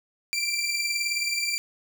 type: beating tone pair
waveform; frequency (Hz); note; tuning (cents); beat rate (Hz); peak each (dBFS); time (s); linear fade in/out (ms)
20% pulse; 2349 / 2368; D7 / D7; 0 / +14; 19; -22 / -25; 0.33-1.58; 0
effects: none